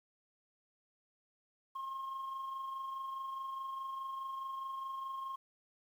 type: tone with amplitude modulation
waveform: sine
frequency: 1071 Hz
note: C6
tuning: 40 cents sharp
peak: -35 dBFS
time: 1.75-5.36 s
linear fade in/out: 10 ms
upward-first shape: sine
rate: 24.8 Hz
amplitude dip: 45%
effects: tanh soft clip ceiling -37 dBFS + 11-bit